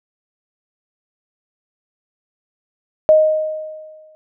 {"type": "tone with exponential decay", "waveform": "sine", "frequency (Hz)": 622.3, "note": "D#5", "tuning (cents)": 0, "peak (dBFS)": -5, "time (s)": [3.09, 4.15], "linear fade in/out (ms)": 0, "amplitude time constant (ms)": 230, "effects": []}